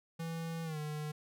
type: tone with pitch glide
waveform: square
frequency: 164.81 to 151.13 Hz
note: E3 to D3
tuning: 0 to +50 cents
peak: -38 dBFS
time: 0.19-1.12 s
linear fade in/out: 10 ms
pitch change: -150 cents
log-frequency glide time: 0.64-0.78 s
effects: none